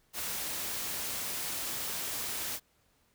white noise, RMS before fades -36 dBFS, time 0.13-2.6 s, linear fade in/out 50 ms, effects pink hiss -70 dBFS RMS until 3.14 s

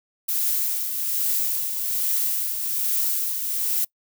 violet noise with tremolo, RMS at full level -22 dBFS, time 0.28-3.85 s, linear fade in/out 10 ms, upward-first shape triangle, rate 1.2 Hz, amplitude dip 50%, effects noise-tail reverb RT60 0.1 s tail -24 dB re dry

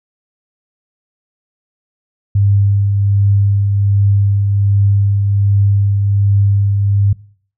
sine tone with tremolo, 100.3 Hz, G2, 40 cents sharp, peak -7 dBFS, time 2.35-7.13 s, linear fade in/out 5 ms, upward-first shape triangle, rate 1.3 Hz, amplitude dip 35%, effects noise-tail reverb RT60 0.5 s tail -22 dB re dry

